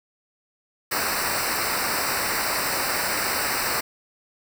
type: noise with comb filter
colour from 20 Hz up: pink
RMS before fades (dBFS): -25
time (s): 0.91-3.81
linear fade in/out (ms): 10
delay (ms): 0.3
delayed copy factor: -0.9
effects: none